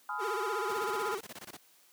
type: chord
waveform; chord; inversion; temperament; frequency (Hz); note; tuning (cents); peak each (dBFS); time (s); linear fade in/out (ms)
sine; F half-diminished seventh; first; just; 838.1 / 1005.8 / 1257.2 / 1396.9; Ab5 / Cb6 / Eb6 / F6; +16 / +31 / +18 / 0; -39; 0.09-1.15; 2
type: tone with vibrato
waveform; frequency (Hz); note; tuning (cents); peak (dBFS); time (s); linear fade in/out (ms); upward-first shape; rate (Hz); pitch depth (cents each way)
45% pulse; 415.3; G#4; 0; -34; 0.18-1.21; 50; sine; 16; 180
type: noise bursts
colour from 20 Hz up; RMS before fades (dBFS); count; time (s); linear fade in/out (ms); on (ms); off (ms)
pink; -44; 15; 0.69-1.569; 5; 39; 21
effects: white hiss -63 dBFS RMS until 1.92 s + high-pass 200 Hz 12 dB/octave